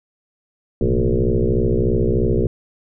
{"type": "tone with frequency modulation", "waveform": "sine", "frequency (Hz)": 164.81, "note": "E3", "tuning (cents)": 0, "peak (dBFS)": -14, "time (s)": [0.81, 2.47], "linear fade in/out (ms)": 2, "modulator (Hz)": 63.2, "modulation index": 4.8, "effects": []}